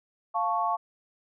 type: chord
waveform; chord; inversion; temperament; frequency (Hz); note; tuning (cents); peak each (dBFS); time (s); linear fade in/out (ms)
sine; F augmented; none; equal; 698.5 / 880 / 1108.7; F5 / A5 / C#6; 0 / 0 / 0; -29 / -29 / -28; 0.34-0.77; 20
effects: none